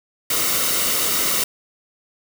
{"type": "noise with comb filter", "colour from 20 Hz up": "white", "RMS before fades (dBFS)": -20, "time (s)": [0.3, 1.44], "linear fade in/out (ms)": 5, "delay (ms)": 1.2, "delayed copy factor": -0.5, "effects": []}